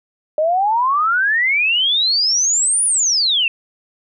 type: exponential two-way sweep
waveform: sine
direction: up then down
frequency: 600 to 9956 to 2611 Hz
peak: -13 dBFS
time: 0.38-3.48 s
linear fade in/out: 2 ms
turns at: 2.85 s
effects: none